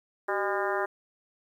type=harmonic tone with a mistuned harmonic; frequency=202.3 Hz; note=G#3; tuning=45 cents flat; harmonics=2 / 3 / 4 / 5 / 6 / 7 / 8 / 9; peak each=-31 / -33 / -34 / -35 / -36 / -36 / -37 / -38 dBFS; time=0.28-0.86 s; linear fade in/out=10 ms; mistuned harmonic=2; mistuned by=-86 cents; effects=10-bit